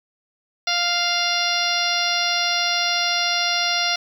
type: harmonic tone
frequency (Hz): 698.5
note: F5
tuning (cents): 0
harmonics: 1 / 2 / 3 / 4 / 5 / 6 / 7 / 8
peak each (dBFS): -27 / -27 / -27 / -27 / -27 / -27 / -27 / -27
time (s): 0.67-3.96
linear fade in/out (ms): 5
effects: 8-bit